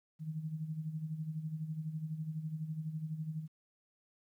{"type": "tone with tremolo", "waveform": "sine", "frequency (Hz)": 156.9, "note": "D#3", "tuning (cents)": 15, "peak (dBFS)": -34, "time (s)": [0.19, 3.48], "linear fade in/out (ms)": 50, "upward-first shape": "sine", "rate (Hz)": 12, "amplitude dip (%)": 65, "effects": ["12-bit"]}